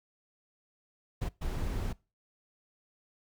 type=noise bursts at uneven times; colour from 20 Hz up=brown; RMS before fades=-33 dBFS; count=2; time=1.21-1.29 / 1.41-1.93 s; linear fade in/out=10 ms; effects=noise-tail reverb RT60 0.3 s tail -23 dB re dry